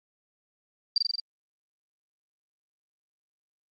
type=tone with echo; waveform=sine; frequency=4698 Hz; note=D8; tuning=in tune; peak=-19 dBFS; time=0.96-0.98 s; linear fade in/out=2 ms; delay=44 ms; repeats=5; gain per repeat=-2 dB; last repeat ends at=1.2 s; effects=Opus 24 kbps